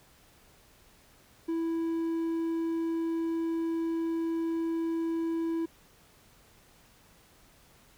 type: tone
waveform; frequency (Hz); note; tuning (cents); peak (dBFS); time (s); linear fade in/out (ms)
triangle; 329.6; E4; 0; -26; 1.48-5.66; 10
effects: pink hiss -60 dBFS RMS until 7.97 s